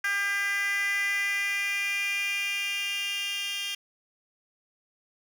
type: tone with high-pass filter sweep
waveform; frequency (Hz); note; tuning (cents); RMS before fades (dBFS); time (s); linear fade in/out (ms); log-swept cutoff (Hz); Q
10% pulse; 400.6; G4; +38; -29; 0.04-3.75; 5; 1700 to 3100; 5.1
effects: none